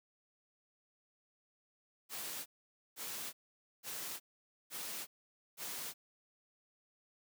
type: noise bursts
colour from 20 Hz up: white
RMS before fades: -43 dBFS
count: 5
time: 2.09-5.94 s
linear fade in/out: 50 ms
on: 370 ms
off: 500 ms
effects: high-pass 150 Hz 12 dB/octave